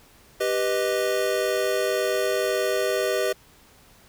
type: chord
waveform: square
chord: G augmented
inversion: none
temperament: equal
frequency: 392 / 493.9 / 622.3 Hz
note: G4 / B4 / D#5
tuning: 0 / 0 / 0 cents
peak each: -27 dBFS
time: 0.4-3.33 s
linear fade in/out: 10 ms
effects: pink hiss -54 dBFS RMS until 4.08 s